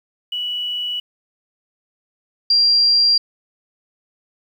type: tone pair in turn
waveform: sine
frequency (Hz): 2945 / 4754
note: F#7 / D8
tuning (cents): -9 / +20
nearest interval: minor sixth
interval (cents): 829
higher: second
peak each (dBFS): -21 / -11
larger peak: second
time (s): 0.32-1 / 2.5-3.18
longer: neither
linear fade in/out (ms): 5
effects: 8-bit